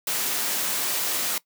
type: noise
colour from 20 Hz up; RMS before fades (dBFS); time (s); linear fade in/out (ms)
white; -26; 0.07-1.38; 2
effects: noise-tail reverb RT60 0.1 s tail -20 dB re dry + high-pass 200 Hz 12 dB/octave